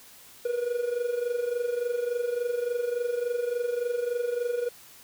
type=tone with amplitude modulation; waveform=triangle; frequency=482.7 Hz; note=B4; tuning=40 cents flat; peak=-21 dBFS; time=0.45-4.69 s; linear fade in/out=5 ms; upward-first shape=sine; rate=23.5 Hz; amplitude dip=70%; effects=white hiss -51 dBFS RMS until 5.03 s